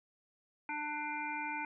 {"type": "harmonic tone", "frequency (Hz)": 297.9, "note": "D4", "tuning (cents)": 25, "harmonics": [1, 3, 5, 7, 8], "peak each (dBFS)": [-46, -39, -44, -45, -42], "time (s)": [0.69, 1.65], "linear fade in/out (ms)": 2, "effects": []}